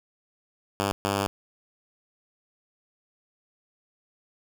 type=tone bursts at uneven times; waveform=5% pulse; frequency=99.6 Hz; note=G2; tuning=28 cents sharp; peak=-13 dBFS; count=2; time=0.8-0.92 / 1.05-1.27 s; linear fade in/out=0 ms; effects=none